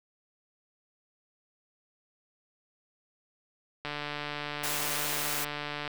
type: click train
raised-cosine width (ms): 0.3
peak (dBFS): -19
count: 299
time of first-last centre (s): 3.85-5.877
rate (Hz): 147
type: high-pass noise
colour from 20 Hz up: white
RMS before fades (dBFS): -33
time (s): 4.63-5.45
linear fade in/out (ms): 10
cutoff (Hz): 290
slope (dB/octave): 12
effects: none